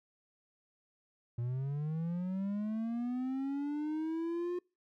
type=linear sweep; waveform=triangle; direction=up; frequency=116.54 to 358.2 Hz; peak=-31 dBFS; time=1.38-4.59 s; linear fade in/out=5 ms; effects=noise-tail reverb RT60 0.3 s tail -26 dB re dry